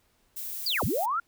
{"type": "noise", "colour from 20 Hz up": "violet", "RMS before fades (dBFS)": -36, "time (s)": [0.36, 1.06], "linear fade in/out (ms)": 10}
{"type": "linear two-way sweep", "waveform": "sine", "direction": "down then up", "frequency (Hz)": [4978, 60.3, 1432], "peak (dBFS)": -25, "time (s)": [0.66, 1.2], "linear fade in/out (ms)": 5, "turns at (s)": 0.84}
{"effects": ["pink hiss -68 dBFS RMS until 1.27 s"]}